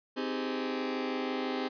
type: chord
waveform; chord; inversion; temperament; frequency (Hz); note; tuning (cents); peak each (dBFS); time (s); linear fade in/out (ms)
sawtooth; Ab major seventh; first; just; 259.6 / 311.5 / 389.3 / 415.3; C4 / Eb4 / G4 / Ab4; -13 / +2 / -12 / 0; -30 / -36 / -34 / -34; 0.16-1.69; 20
effects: resampled to 11025 Hz